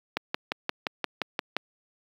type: click train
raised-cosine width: 0.3 ms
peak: -10 dBFS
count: 9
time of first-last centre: 0.17-1.566 s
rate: 5.73 Hz
effects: high-pass 200 Hz 12 dB/octave + 8-bit